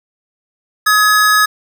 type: tone pair together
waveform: square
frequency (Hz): 1263.8 / 1687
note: D#6 / G#6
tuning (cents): +27 / +27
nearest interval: perfect fourth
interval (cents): 500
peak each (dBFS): -12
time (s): 0.86-1.46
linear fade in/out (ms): 10
effects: none